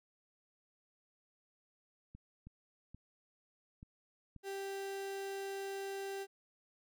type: clicks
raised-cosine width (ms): 5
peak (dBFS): -39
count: 5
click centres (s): 2.15 / 2.47 / 2.946 / 3.829 / 4.363
type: tone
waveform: 35% pulse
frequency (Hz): 392.1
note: G4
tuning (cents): 0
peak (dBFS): -38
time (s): 4.43-6.27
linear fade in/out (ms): 50
effects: none